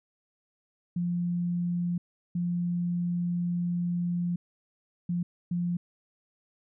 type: tone bursts at uneven times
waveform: sine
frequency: 174.61 Hz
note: F3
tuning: in tune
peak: -26 dBFS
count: 4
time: 0.96-1.98 / 2.35-4.36 / 5.09-5.23 / 5.51-5.77 s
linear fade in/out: 5 ms
effects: none